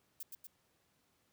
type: noise with echo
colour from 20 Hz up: violet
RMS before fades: -44 dBFS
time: 0.2-0.23 s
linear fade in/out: 5 ms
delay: 120 ms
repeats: 2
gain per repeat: -3 dB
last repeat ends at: 0.47 s
effects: pink hiss -75 dBFS RMS until 1.32 s + high-pass 80 Hz 12 dB/octave